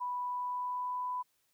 sine tone with pitch glide, 987 to 996.7 Hz, B5 to B5, -1 to +16 cents, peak -33 dBFS, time 0-1.23 s, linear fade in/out 20 ms, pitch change +17 cents, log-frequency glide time 0.21-1.1 s, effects white hiss -75 dBFS RMS until 1.53 s

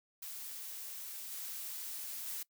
blue noise with level steps, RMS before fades -45 / -43 / -41 dBFS, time 0.22-2.43 s, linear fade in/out 5 ms, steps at 1.3 / 2.26 s, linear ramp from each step 20 ms, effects noise-tail reverb RT60 0.1 s tail -22 dB re dry

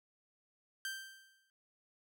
sawtooth tone with exponential decay, 1568 Hz, G6, in tune, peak -33 dBFS, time 0.85-1.5 s, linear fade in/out 1 ms, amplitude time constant 140 ms, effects none

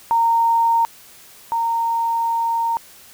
sine tone pair in turn, 922 / 922 Hz, A#5 / A#5, -19 / -19 cents, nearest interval unison, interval 0 cents, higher neither, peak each -13 / -17 dBFS, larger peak first, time 0.11-0.85 / 1.52-2.77 s, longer second, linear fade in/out 0 ms, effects white hiss -45 dBFS RMS until 3.13 s

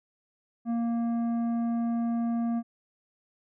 sine tone with tanh clipping, 233.1 Hz, A#3, in tune, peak -27 dBFS, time 0.65-2.63 s, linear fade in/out 50 ms, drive 9 dB, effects none

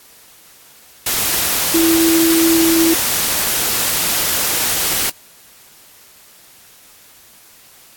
sine tone in noise, 329.6 Hz, E4, in tune, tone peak -11 dBFS, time 1.74-2.94 s, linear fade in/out 5 ms, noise white, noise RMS -17 dBFS, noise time 1.06-5.1 s, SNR +3 dB, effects white hiss -45 dBFS RMS until 7.96 s + AAC 64 kbps

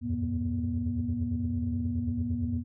sine tone cluster, 78.3 / 86.5 / 95.6 / 117.8 / 240.6 Hz, D#2 / F2 / G2 / A#2 / B3, +11 / -16 / -43 / +19 / -45 cents, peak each -37 / -34 / -33 / -38 / -30 dBFS, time 0.01-2.64 s, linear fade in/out 50 ms, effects tanh soft clip ceiling -19 dBFS

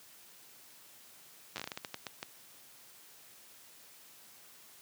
slowing click train, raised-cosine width 0.2 ms, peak -21 dBFS, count 13, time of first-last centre 1.56-2.229 s, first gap 9 ms, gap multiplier 1.3, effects white hiss -57 dBFS RMS until 4.81 s + high-pass 100 Hz 12 dB/octave

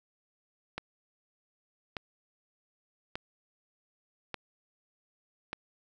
click train, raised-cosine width 0.3 ms, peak -19 dBFS, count 5, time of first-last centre 0.78-5.531 s, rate 0.842 Hz, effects none

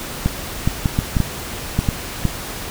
clicks, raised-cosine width 5 ms, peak -3 dBFS, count 9, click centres 0.26 / 0.675 / 0.858 / 0.989 / 1.168 / 1.203 / 1.79 / 1.888 / 2.253 s, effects pink hiss -29 dBFS RMS until 2.7 s

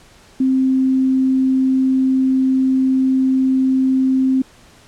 sine tone, 262.4 Hz, C4, 5 cents sharp, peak -12 dBFS, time 0.4-4.42 s, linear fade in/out 5 ms, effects pink hiss -47 dBFS RMS until 4.87 s + low-pass 9000 Hz 12 dB/octave

